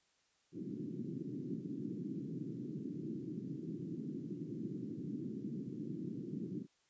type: band-pass noise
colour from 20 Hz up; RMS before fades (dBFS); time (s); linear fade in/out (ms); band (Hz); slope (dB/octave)
white; -43; 0.52-6.67; 50; 130 to 340; 48
effects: white hiss -75 dBFS RMS until 6.89 s + resampled to 16000 Hz